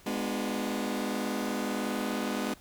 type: chord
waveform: sawtooth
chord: G# diminished seventh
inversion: none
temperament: just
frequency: 207.7 / 249.2 / 299 / 358.8 Hz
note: G#3 / B3 / D4 / F4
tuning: 0 / +16 / +31 / +47 cents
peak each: -30 / -30 / -33 / -36 dBFS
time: 0.06-2.54 s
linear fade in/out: 5 ms
effects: pink hiss -56 dBFS RMS until 2.6 s